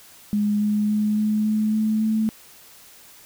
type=tone with pitch steps; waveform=sine; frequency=207.7 / 209.5 / 211.3 / 213.2 / 215 / 216.9 / 218.8 Hz; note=G#3 / G#3 / G#3 / G#3 / A3 / A3 / A3; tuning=0 / +15 / +30 / +46 / -40 / -25 / -9 cents; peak=-18 dBFS; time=0.33-2.29 s; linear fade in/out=0 ms; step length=280 ms; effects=white hiss -48 dBFS RMS until 3.25 s